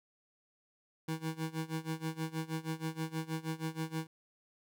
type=tone with tremolo; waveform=25% pulse; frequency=160 Hz; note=D#3; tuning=49 cents sharp; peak=-29 dBFS; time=1.08-4.07 s; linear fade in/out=5 ms; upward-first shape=sine; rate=6.3 Hz; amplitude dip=90%; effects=none